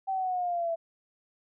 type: linear sweep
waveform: sine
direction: down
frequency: 776 to 659.3 Hz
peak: -27 dBFS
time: 0.07-0.76 s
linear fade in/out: 20 ms
effects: none